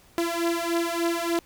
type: beating tone pair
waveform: sawtooth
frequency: 336.6 / 340 Hz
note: E4 / F4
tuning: +36 / -46 cents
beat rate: 3.4 Hz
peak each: -23 dBFS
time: 0.18-1.39 s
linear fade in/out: 0 ms
effects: pink hiss -56 dBFS RMS until 1.45 s